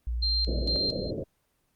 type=tone; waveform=sine; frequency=58.9 Hz; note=A#1; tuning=19 cents sharp; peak=-27 dBFS; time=0.07-0.76 s; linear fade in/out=0 ms
type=tone with tremolo; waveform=sine; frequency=4165 Hz; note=C8; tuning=9 cents flat; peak=-25 dBFS; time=0.22-1.11 s; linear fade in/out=10 ms; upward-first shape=square; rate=2.2 Hz; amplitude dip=80%
type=low-pass noise; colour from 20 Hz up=white; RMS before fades=-33 dBFS; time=0.47-1.24 s; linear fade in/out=10 ms; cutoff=620 Hz; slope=96 dB/octave
effects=pink hiss -72 dBFS RMS until 1.75 s + Opus 24 kbps